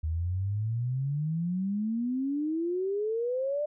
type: exponential sweep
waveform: sine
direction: up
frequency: 76.9 to 604 Hz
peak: -27 dBFS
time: 0.03-3.66 s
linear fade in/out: 10 ms
effects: none